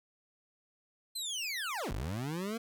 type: linear two-way sweep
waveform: 25% pulse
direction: down then up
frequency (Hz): 4182 to 38.79 to 235.1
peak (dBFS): -31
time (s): 1.15-2.58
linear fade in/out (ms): 10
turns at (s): 1.92
effects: none